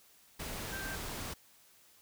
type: tone in noise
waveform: sine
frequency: 1568 Hz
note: G6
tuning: in tune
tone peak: -41 dBFS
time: 0.72-0.96 s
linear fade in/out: 10 ms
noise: pink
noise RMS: -41 dBFS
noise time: 0.39-1.34 s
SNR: -3 dB
effects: white hiss -63 dBFS RMS until 2.01 s